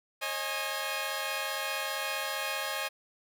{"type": "chord", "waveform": "10% pulse", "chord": "C# suspended second", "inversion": "none", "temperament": "equal with one note detuned", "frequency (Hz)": [542, 622.3, 830.6], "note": ["C#5", "D#5", "G#5"], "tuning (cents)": [-39, 0, 0], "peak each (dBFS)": -28, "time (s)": [0.21, 2.89], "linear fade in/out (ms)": 20, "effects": []}